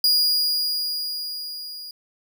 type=tone with level ramp; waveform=45% pulse; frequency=4871 Hz; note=D#8; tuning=38 cents flat; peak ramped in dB=-14 to -34 dBFS; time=0.04-1.91 s; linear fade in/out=2 ms; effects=none